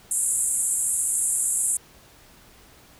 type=band-pass noise; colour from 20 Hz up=pink; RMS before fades=-24 dBFS; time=0.11-1.77 s; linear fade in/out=2 ms; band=7400 to 11000 Hz; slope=96 dB/octave; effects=pink hiss -52 dBFS RMS until 2.99 s